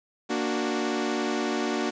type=chord; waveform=sawtooth; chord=Bb augmented; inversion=none; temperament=equal; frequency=233.1 / 293.7 / 370 Hz; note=Bb3 / D4 / F#4; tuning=0 / 0 / 0 cents; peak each=-26 dBFS; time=0.29-1.91 s; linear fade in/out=20 ms; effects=resampled to 16000 Hz + 8-bit